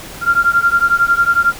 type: beating tone pair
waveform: sine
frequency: 1384 / 1395 Hz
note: F6 / F6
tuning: -16 / -2 cents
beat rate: 11 Hz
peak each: -13 dBFS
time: 0.21-1.54 s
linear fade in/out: 50 ms
effects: pink hiss -32 dBFS RMS until 1.59 s